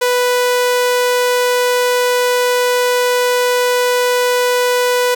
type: tone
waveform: sawtooth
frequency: 493.9 Hz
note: B4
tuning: in tune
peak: -8 dBFS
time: 0.01-5.15 s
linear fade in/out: 10 ms
effects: none